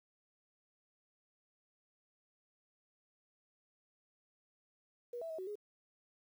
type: tone with pitch steps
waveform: sine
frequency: 481.6 / 658 / 639 / 374.3 / 416.1 Hz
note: B4 / E5 / D#5 / F#4 / G#4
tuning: -44 / -3 / +46 / +20 / +3 cents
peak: -40 dBFS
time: 5.13-5.555 s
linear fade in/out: 5 ms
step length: 85 ms
effects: 11-bit